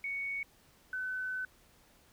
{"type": "tone pair in turn", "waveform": "sine", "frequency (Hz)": [2226, 1512], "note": ["C#7", "F#6"], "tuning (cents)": [7, 37], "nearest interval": "perfect fifth", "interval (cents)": 670, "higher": "first", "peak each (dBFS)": [-34, -34], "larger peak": "neither", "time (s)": [[0.04, 0.43], [0.93, 1.45]], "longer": "second", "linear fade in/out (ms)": 2, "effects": ["pink hiss -64 dBFS RMS until 2.12 s"]}